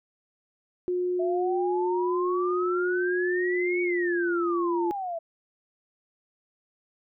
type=tone with pitch glide; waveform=sine; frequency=359.7 to 345.2 Hz; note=F#4 to F4; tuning=-49 to -20 cents; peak=-24 dBFS; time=0.88-4.91 s; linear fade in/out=0 ms; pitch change=-71 cents; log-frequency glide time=3.53-4.33 s
type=exponential two-way sweep; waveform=sine; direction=up then down; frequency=650 to 2253 to 650 Hz; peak=-29 dBFS; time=1.19-5.19 s; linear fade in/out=10 ms; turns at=3.82 s
effects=none